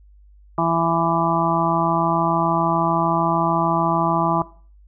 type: harmonic tone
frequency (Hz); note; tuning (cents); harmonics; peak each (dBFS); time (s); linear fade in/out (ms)
166.7; E3; +20; 1 / 2 / 4 / 5 / 6 / 7; -24 / -24 / -24 / -24 / -24 / -24; 0.58-4.42; 2
effects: noise-tail reverb RT60 0.4 s tail -18 dB re dry + added 50 Hz sine -46 dBFS peak until 4.87 s